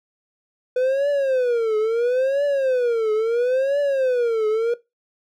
triangle tone with vibrato, 496.8 Hz, B4, 10 cents sharp, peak -15 dBFS, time 0.76-4.74 s, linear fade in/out 5 ms, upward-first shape triangle, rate 0.74 Hz, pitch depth 270 cents each way, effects noise-tail reverb RT60 0.2 s tail -18 dB re dry

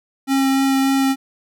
square tone with vibrato, 269.8 Hz, C#4, 47 cents flat, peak -15 dBFS, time 0.27-1.16 s, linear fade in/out 50 ms, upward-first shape sine, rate 3.4 Hz, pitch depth 9 cents each way, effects none

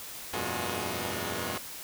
5% pulse tone cluster, 84.6 / 95.7 / 120.3 / 210.4 / 360.6 Hz, E2 / G2 / B2 / G#3 / F#4, +45 / -41 / -45 / +23 / -45 cents, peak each -27 dBFS, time 0.33-1.58 s, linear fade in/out 5 ms, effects white hiss -42 dBFS RMS until 1.83 s

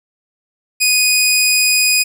15% pulse tone, 2485 Hz, D#7, 3 cents flat, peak -4 dBFS, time 0.8-2.04 s, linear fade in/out 20 ms, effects none

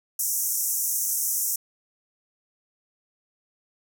white band-pass noise, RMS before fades -26 dBFS, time 0.19-1.56 s, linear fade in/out 5 ms, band 5600 to 16000 Hz, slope 96 dB/octave, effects none

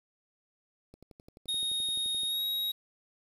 click train, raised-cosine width 2 ms, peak -38 dBFS, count 16, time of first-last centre 0.94-2.233 s, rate 11.6 Hz
square tone with pitch glide, 3729 to 3801 Hz, A#7 to A#7, 0 to +33 cents, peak -30 dBFS, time 1.48-2.72 s, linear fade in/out 10 ms, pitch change +33 cents, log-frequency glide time 2.26-2.43 s
effects 9-bit

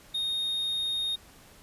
triangle tone, 3705 Hz, A#7, 11 cents flat, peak -26 dBFS, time 0.14-1.16 s, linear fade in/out 10 ms, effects pink hiss -54 dBFS RMS until 1.62 s + resampled to 32000 Hz

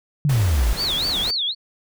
sine exponential sweep, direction down, 154.9 to 48.32 Hz, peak -15 dBFS, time 0.25-0.73 s, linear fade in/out 0 ms
pink noise, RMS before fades -30 dBFS, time 0.29-1.31 s, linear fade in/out 5 ms
sine tone with vibrato, 3890 Hz, B7, 27 cents flat, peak -20 dBFS, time 0.76-1.55 s, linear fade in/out 50 ms, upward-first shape sine, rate 4 Hz, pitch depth 290 cents each way
effects none

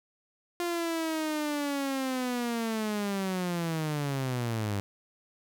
sawtooth linear sweep, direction down, 350 to 98 Hz, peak -25 dBFS, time 0.6-4.8 s, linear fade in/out 0 ms, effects none

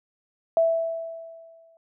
sine tone with exponential decay, 659.3 Hz, E5, in tune, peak -15 dBFS, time 0.57-1.77 s, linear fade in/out 1 ms, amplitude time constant 260 ms, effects none

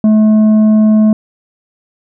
sine tone with tanh clipping, 215.6 Hz, A3, 35 cents flat, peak -6 dBFS, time 0.04-1.13 s, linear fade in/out 2 ms, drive 6 dB, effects none

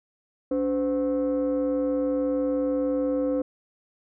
sine tone pair together, 285.7 / 512 Hz, D4 / C5, -48 / -38 cents, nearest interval minor seventh, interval 1010 cents, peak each -23 dBFS, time 0.51-3.42 s, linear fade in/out 5 ms, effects tanh soft clip ceiling -19 dBFS

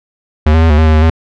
square tone with pitch steps, 76.7 / 80.7 / 81.6 / 75 / 79.4 / 78.4 / 77.7 / 81 Hz, D#2 / E2 / E2 / D2 / D#2 / D#2 / D#2 / E2, -24 / -36 / -17 / +37 / +36 / +14 / -2 / -30 cents, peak -6 dBFS, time 0.46-1.1 s, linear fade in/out 5 ms, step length 80 ms, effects low-pass 3000 Hz 12 dB/octave

